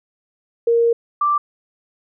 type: tone pair in turn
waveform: sine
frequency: 466.2 / 1174.8 Hz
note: A#4 / D6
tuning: 0 / 0 cents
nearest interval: octave + major third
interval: 1600 cents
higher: second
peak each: -12 / -14 dBFS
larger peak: first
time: 0.67-0.93 / 1.21-1.38 s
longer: first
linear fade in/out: 5 ms
effects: none